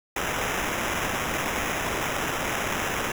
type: noise with sample-and-hold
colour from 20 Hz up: white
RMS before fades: -28 dBFS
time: 0.16-3.12 s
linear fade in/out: 5 ms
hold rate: 4410 Hz
effects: none